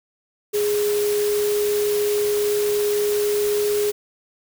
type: tone in noise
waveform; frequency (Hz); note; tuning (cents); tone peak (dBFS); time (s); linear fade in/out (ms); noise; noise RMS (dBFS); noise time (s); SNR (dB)
sine; 415.3; G#4; 0; -18; 0.53-3.92; 20; white; -30; 0.53-3.92; +9
effects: none

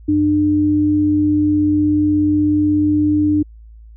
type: tone pair together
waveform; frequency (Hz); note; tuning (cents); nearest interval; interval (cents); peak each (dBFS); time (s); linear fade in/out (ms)
sine; 94.6 / 300.3; F#2 / D4; +39 / +39; octave + minor sixth; 2000; -22 / -12; 0.08-3.43; 10
effects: added 55 Hz sine -37 dBFS peak until 3.96 s

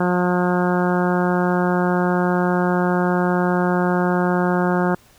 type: harmonic tone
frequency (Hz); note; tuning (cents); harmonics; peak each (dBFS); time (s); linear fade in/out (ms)
179; F3; +43; 1 / 2 / 3 / 4 / 5 / 6 / 7 / 8 / 9; -19 / -22 / -26 / -26 / -27 / -31 / -31 / -29 / -32; 0-4.95; 5
effects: pink hiss -52 dBFS RMS until 5.18 s

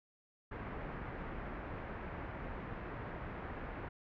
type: low-pass noise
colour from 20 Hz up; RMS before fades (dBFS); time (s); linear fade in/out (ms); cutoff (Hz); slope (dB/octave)
pink; -44; 0.51-3.89; 10; 2000; 24
effects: none

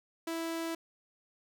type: tone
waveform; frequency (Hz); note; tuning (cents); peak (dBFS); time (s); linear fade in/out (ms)
sawtooth; 329.6; E4; 0; -30; 0.27-0.75; 5
effects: none

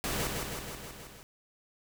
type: noise with echo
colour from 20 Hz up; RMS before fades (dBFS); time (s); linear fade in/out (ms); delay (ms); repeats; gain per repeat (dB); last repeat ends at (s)
pink; -33; 0.04-0.27; 0; 160; 6; -3; 1.23
effects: none

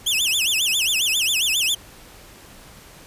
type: tone with vibrato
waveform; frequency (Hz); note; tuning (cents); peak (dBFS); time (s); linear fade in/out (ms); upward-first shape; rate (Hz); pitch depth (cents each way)
sawtooth; 3000; F#7; +23; -15; 0.06-1.75; 10; sine; 7.4; 300
effects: pink hiss -45 dBFS RMS until 3.06 s + resampled to 32000 Hz

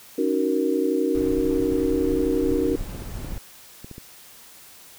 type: chord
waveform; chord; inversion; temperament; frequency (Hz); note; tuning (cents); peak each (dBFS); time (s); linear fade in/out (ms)
sine; D# minor seventh; third; just; 280 / 311.1 / 373.4 / 466.7; C#4 / D#4 / F#4 / A#4; +18 / 0 / +16 / +2; -25; 0.18-2.76; 5
type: noise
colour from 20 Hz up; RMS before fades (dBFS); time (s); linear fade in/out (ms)
brown; -32; 1.15-3.38; 0
type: clicks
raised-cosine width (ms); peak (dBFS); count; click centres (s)
3; -25; 12; 1.722 / 2.136 / 2.196 / 2.521 / 2.811 / 2.948 / 3.021 / 3.246 / 3.322 / 3.845 / 3.913 / 3.981
effects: white hiss -47 dBFS RMS until 4.98 s

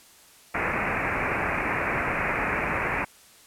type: low-pass noise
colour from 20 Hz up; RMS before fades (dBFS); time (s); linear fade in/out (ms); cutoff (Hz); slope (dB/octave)
white; -27; 0.54-3.05; 10; 2500; 96
effects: white hiss -53 dBFS RMS until 3.46 s + low-pass 12000 Hz 12 dB/octave

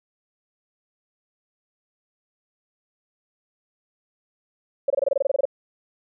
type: tone bursts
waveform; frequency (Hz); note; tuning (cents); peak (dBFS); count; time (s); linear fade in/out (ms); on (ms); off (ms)
sine; 553; C#5; -4; -16; 13; 4.88-5.454; 5; 22; 24
effects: none

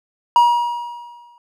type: tone with exponential decay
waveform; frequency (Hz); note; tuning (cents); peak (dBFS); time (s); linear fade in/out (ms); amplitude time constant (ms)
triangle; 955; A#5; +42; -5; 0.36-1.38; 1; 220
effects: none

